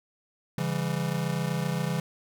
square chord, C# diminished, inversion none, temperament just, 138.59 / 166.31 / 199.57 Hz, C#3 / E3 / G3, 0 / +16 / +31 cents, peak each -32 / -30 / -35 dBFS, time 0.58-2 s, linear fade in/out 2 ms, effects none

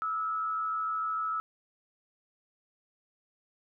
sine tone with frequency modulation, 1300 Hz, E6, 24 cents flat, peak -29 dBFS, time 0.02-1.4 s, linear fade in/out 0 ms, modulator 93.2 Hz, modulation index 0.48, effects none

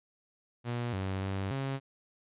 sawtooth tone with pitch steps, 119.9 / 95.5 / 96.8 / 135.7 Hz, A#2 / G2 / G2 / C#3, +49 / -45 / -21 / -36 cents, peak -28 dBFS, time 0.64-1.8 s, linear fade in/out 50 ms, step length 290 ms, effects resampled to 8000 Hz

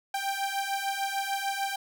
sawtooth beating tone pair, 784 / 790.7 Hz, G5 / G5, 0 / +15 cents, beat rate 6.7 Hz, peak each -28 dBFS, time 0.14-1.76 s, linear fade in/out 5 ms, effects none

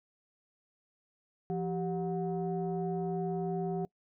sine tone cluster, 171.1 / 388.7 / 728 Hz, F3 / G4 / F#5, -35 / -15 / -28 cents, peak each -33 / -34 / -38 dBFS, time 1.5-3.85 s, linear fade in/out 0 ms, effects noise-tail reverb RT60 0.1 s tail -24 dB re dry + tanh soft clip ceiling -24 dBFS

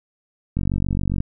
click train, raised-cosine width 5 ms, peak -10 dBFS, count 31, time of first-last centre 0.57-1.204 s, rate 47.3 Hz, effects none

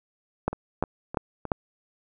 two click trains, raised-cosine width 1 ms, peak -9 / -19 dBFS, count 4 / 4, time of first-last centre 0.48-1.518 / 0.53-1.453 s, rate 2.89 / 3.25 Hz, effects none

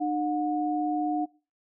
sine tone pair together, 302.5 / 725 Hz, D#4 / F#5, -49 / -35 cents, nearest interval octave + minor third, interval 1514 cents, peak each -27 / -28 dBFS, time 0-1.26 s, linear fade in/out 20 ms, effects noise-tail reverb RT60 0.4 s tail -25 dB re dry

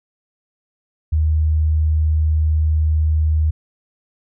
sine tone, 77.78 Hz, D#2, in tune, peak -13 dBFS, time 1.12-3.51 s, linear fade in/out 10 ms, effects none

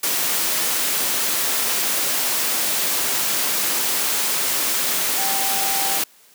sine tone in noise, 782 Hz, G5, 4 cents flat, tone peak -27 dBFS, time 5.18-5.99 s, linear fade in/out 5 ms, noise white, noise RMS -21 dBFS, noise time 0.03-6.04 s, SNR -9 dB, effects white hiss -52 dBFS RMS until 6.34 s + high-pass 200 Hz 12 dB/octave

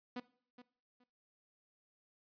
sawtooth tone with echo, 246.9 Hz, B3, in tune, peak -36 dBFS, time 0.16-0.2 s, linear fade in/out 5 ms, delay 420 ms, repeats 2, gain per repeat -14 dB, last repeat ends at 1.04 s, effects noise-tail reverb RT60 0.5 s tail -19 dB re dry + resampled to 11025 Hz

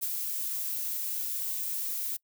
violet noise with ADSR envelope, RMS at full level -30 dBFS, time 0.01-2.17 s, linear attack 23 ms, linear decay 43 ms, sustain -3 dB, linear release 9 ms, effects noise-tail reverb RT60 0.1 s tail -24 dB re dry

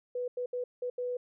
sine tone bursts at uneven times, 493.9 Hz, B4, in tune, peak -31 dBFS, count 5, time 0.15-0.28 / 0.37-0.46 / 0.53-0.64 / 0.82-0.9 / 0.98-1.17 s, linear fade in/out 5 ms, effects none

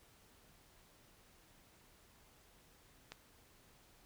click, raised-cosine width 0.2 ms, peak -29 dBFS, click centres 3.12 s, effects pink hiss -66 dBFS RMS until 4.05 s

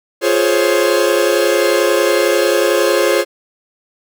45% pulse chord, Db major seventh, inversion first, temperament equal with one note detuned, 349.2 / 418.9 / 523.3 / 554.4 Hz, F4 / Ab4 / C5 / Db5, 0 / +15 / 0 / 0 cents, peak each -17 dBFS, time 0.21-3.25 s, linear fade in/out 50 ms, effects none

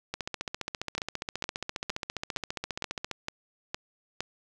two click trains, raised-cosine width 0.2 ms, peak -14 / -15 dBFS, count 8 / 45, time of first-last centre 0.98-4.206 / 0.14-3.113 s, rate 2.17 / 14.8 Hz, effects none

